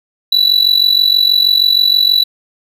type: tone with amplitude modulation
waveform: triangle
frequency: 3951 Hz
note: B7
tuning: in tune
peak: -3 dBFS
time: 0.32-2.24 s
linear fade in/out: 5 ms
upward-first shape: sine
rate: 46.3 Hz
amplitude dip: 80%
effects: none